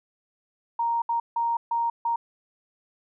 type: tone bursts at uneven times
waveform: sine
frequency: 932.3 Hz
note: A#5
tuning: in tune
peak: -22 dBFS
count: 5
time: 0.79-1.02 / 1.09-1.2 / 1.36-1.57 / 1.71-1.9 / 2.05-2.16 s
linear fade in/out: 5 ms
effects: none